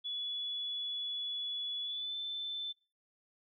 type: tone with pitch glide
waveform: sine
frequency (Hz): 3412 to 3530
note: G#7 to A7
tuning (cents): +46 to +5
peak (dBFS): -36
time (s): 0.04-2.73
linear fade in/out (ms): 20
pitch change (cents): +59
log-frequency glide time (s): 1.83-2.15
effects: noise-tail reverb RT60 0.4 s tail -24 dB re dry